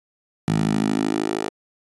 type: tone with high-pass filter sweep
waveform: 10% pulse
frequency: 53 Hz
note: G#1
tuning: 36 cents sharp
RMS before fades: -22 dBFS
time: 0.48-1.49 s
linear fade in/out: 0 ms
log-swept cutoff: 150 to 440 Hz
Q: 2.6
effects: resampled to 24000 Hz